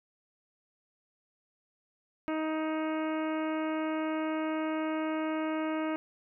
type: harmonic tone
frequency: 313.8 Hz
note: D#4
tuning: 15 cents sharp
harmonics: 1 / 2 / 3 / 4 / 5 / 6 / 7 / 8 / 9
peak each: -31 / -36 / -41 / -41 / -45 / -50 / -46 / -51 / -52 dBFS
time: 2.28-5.96 s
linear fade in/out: 0 ms
effects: none